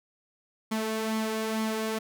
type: tone with flanger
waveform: sawtooth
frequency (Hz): 219.9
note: A3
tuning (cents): -1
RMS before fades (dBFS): -30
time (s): 0.71-1.99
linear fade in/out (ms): 10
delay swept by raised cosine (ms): 0.91 to 2.81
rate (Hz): 2.2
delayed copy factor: +0.5
effects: none